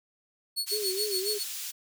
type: tone with tremolo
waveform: sawtooth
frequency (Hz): 4390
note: C#8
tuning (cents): -18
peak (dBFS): -24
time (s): 0.56-1.44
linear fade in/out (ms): 20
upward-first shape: sine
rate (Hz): 7.1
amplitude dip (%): 95
type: high-pass noise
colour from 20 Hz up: pink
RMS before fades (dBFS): -37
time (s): 0.66-1.72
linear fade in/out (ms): 20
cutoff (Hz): 4100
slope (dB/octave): 12
type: tone with vibrato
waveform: sine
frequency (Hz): 398.2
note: G4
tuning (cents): +27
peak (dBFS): -31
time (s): 0.71-1.39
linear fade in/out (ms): 20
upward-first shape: sine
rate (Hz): 3.7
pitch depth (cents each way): 120
effects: none